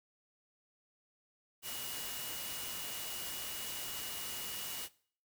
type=tone in noise; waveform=sine; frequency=2896 Hz; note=F#7; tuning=38 cents flat; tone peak=-48 dBFS; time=1.62-4.89 s; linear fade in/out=50 ms; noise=white; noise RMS=-42 dBFS; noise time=1.62-4.89 s; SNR=-9 dB; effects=noise-tail reverb RT60 0.5 s tail -20 dB re dry